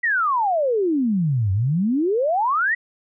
sine exponential two-way sweep, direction down then up, 1976 to 92.2 to 1976 Hz, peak -17 dBFS, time 0.03-2.75 s, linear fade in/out 10 ms, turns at 1.52 s, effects none

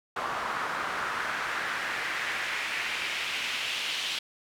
pink noise with band-pass filter sweep, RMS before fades -32 dBFS, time 0.16-4.19 s, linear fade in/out 5 ms, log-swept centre 1100 to 3200 Hz, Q 2.1, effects none

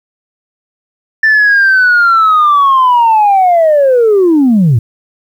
sine linear sweep, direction down, 1779 to 103.83 Hz, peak -3 dBFS, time 1.23-4.79 s, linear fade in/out 5 ms, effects tanh soft clip ceiling -2 dBFS + 7-bit

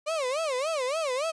35% pulse tone with vibrato, 573 Hz, D5, 43 cents flat, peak -25 dBFS, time 0.06-1.32 s, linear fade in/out 20 ms, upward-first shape sine, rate 3.5 Hz, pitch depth 240 cents each way, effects resampled to 22050 Hz

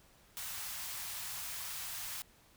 white band-stop noise, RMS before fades -42 dBFS, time 0.37-2.22 s, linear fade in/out 0 ms, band 140 to 740 Hz, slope 24 dB/octave, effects pink hiss -64 dBFS RMS until 2.56 s

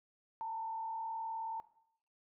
sine tone with frequency modulation, 900 Hz, A5, 39 cents sharp, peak -37 dBFS, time 0.41-1.6 s, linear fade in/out 0 ms, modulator 39.1 Hz, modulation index 0.51, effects noise-tail reverb RT60 0.7 s tail -17 dB re dry

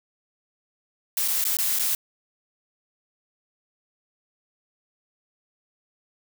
blue noise with dropouts, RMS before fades -24 dBFS, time 1.17-1.95 s, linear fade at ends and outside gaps 1 ms, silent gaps 1.278-1.282 / 1.441-1.451 / 1.569-1.587 / 1.788-1.795 s, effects none

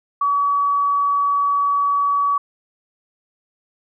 sine tone, 1137 Hz, C#6, 44 cents sharp, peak -15 dBFS, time 0.21-2.38 s, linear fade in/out 5 ms, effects none

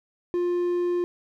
triangle tone, 352.2 Hz, F4, 15 cents sharp, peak -20 dBFS, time 0.34-1.04 s, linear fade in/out 0 ms, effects none

